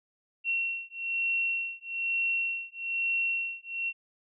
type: beating tone pair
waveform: sine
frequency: 2725 / 2726.1 Hz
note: F7 / F7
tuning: -43 / -42 cents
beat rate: 1.1 Hz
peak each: -31 / -31 dBFS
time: 0.44-3.93 s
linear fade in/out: 50 ms
effects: none